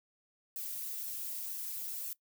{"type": "noise with flanger", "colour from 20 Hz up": "violet", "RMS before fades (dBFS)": -40, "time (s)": [0.56, 2.13], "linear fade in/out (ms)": 2, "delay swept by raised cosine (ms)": [1.1, 4.7], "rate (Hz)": 2, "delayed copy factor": 0.75, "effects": ["noise-tail reverb RT60 0.1 s tail -20 dB re dry"]}